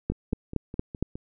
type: two click trains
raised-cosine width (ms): 3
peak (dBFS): -12 / -23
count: 5 / 6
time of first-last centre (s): 0.1-1.026 / 0.12-1.155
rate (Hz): 4.32 / 4.83
effects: none